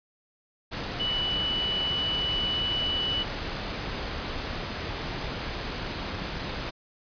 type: tone in noise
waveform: sine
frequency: 2960 Hz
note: F#7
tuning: in tune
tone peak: -26 dBFS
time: 0.99-3.24 s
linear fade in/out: 20 ms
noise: pink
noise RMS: -33 dBFS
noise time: 0.71-6.71 s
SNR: +4 dB
effects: resampled to 11025 Hz